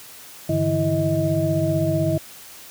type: tone cluster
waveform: sine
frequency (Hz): 99.5 / 146.5 / 162.2 / 329 / 633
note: G2 / D3 / E3 / E4 / D#5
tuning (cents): +26 / -4 / -28 / -3 / +30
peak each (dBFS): -26 / -23 / -27 / -24 / -23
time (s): 0.49-2.18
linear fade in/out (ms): 5
effects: white hiss -42 dBFS RMS until 2.7 s + high-pass 60 Hz 12 dB/octave